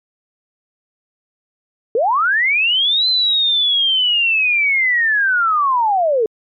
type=linear two-way sweep; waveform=sine; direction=up then down; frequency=416.6 to 4094 to 416.6 Hz; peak=-12 dBFS; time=1.95-6.26 s; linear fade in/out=2 ms; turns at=3.08 s; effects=MP3 96 kbps